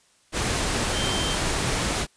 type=tone in noise; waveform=sine; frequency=3136 Hz; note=G7; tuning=in tune; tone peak=-29 dBFS; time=0.92-1.38 s; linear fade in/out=50 ms; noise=pink; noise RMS=-25 dBFS; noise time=0.32-2.07 s; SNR=-7 dB; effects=white hiss -61 dBFS RMS until 2.16 s + resampled to 22050 Hz